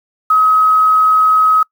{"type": "tone with quantisation", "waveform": "sine", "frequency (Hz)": 1272, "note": "D#6", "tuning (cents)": 38, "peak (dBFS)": -7, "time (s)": [0.3, 1.63], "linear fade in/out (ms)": 5, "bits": 6, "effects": ["noise-tail reverb RT60 0.1 s tail -25 dB re dry"]}